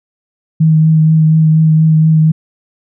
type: tone with vibrato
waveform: sine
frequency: 158 Hz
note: D#3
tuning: 27 cents sharp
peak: -5 dBFS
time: 0.6-2.32 s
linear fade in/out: 10 ms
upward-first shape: triangle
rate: 4.2 Hz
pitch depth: 19 cents each way
effects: none